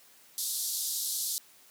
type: band-pass noise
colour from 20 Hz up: white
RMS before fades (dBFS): -33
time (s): 0.38-1.38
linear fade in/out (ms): 0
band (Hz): 3700 to 14000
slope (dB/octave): 48
effects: white hiss -58 dBFS RMS until 1.7 s + high-pass 150 Hz 12 dB/octave